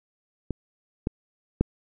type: clicks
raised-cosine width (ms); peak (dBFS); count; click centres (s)
3; -15 / -12 / -7; 3; 0.507 / 1.071 / 1.61
effects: none